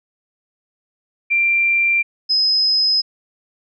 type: tone pair in turn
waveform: sine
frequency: 2367 / 5077 Hz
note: D7 / D#8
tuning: +13 / +34 cents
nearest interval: octave + minor second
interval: 1321 cents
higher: second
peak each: -13 dBFS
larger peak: neither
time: 1.3-2.03 / 2.29-3.02 s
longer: neither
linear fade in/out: 20 ms
effects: none